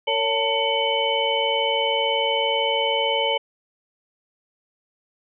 sine tone cluster, 458 / 558 / 891 / 2242 / 3026 Hz, A#4 / C#5 / A5 / C#7 / F#7, -31 / +11 / +22 / +19 / +38 cents, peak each -27 / -25 / -25 / -28 / -24 dBFS, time 0.07-3.38 s, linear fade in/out 10 ms, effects none

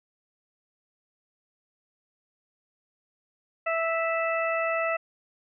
harmonic tone, 658 Hz, E5, 3 cents flat, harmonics 1 / 2 / 3 / 4, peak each -27 / -30 / -32 / -33 dBFS, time 3.66-4.97 s, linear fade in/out 10 ms, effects none

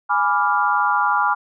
sine chord, G# diminished seventh, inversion none, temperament equal, 830.6 / 987.8 / 1174.7 / 1396.9 Hz, G#5 / B5 / D6 / F6, 0 / 0 / 0 / 0 cents, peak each -21 dBFS, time 0.09-1.35 s, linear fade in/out 20 ms, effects none

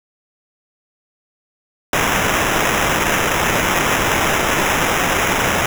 white noise with sample-and-hold, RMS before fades -17 dBFS, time 1.93-5.66 s, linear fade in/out 2 ms, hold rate 4410 Hz, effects none

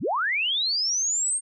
sine linear sweep, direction up, 77.78 to 8700 Hz, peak -22 dBFS, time 0-1.41 s, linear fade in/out 50 ms, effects none

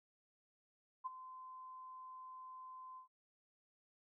sine tone with ADSR envelope, 1031 Hz, C6, 26 cents flat, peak -37 dBFS, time 1.04-3.08 s, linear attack 22 ms, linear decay 20 ms, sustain -13 dB, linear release 110 ms, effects none

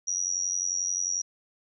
sine tone with amplitude modulation, 5760 Hz, F#8, 47 cents flat, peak -22 dBFS, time 0.07-1.22 s, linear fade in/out 10 ms, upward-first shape sine, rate 91.3 Hz, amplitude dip 95%, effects none

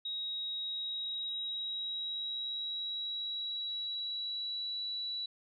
sine tone with pitch glide, 3800 to 3934 Hz, A#7 to B7, +33 to -7 cents, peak -35 dBFS, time 0.05-5.26 s, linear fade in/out 5 ms, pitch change +60 cents, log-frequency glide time 0.58-4.84 s, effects none

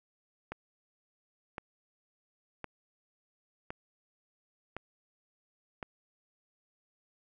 click train, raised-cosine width 0.5 ms, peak -23 dBFS, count 6, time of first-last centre 0.52-5.828 s, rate 0.942 Hz, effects none

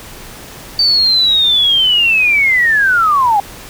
sine linear sweep, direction down, 4603 to 784 Hz, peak -8 dBFS, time 0.79-3.4 s, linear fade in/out 2 ms, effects pink hiss -33 dBFS RMS until 3.69 s

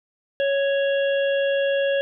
harmonic tone, 554.4 Hz, C#5, in tune, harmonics 1 / 3 / 5 / 6, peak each -19 / -29 / -33 / -35 dBFS, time 0.4-2.01 s, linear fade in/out 0 ms, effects none

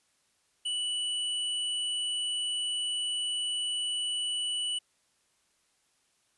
square tone, 2960 Hz, F#7, in tune, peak -30 dBFS, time 0.65-4.79 s, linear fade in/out 10 ms, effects white hiss -71 dBFS RMS until 6.37 s + resampled to 24000 Hz

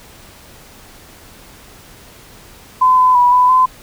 sine tone with pitch steps, 1019 / 1012 / 979 / 997 / 1023 Hz, C6 / B5 / B5 / B5 / C6, -46 / +42 / -15 / +16 / -39 cents, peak -7 dBFS, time 2.81-3.66 s, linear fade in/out 10 ms, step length 170 ms, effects pink hiss -41 dBFS RMS until 3.82 s

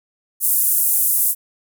white band-pass noise, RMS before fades -17 dBFS, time 0.4-1.35 s, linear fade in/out 50 ms, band 9600 to 16000 Hz, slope 24 dB/octave, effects none

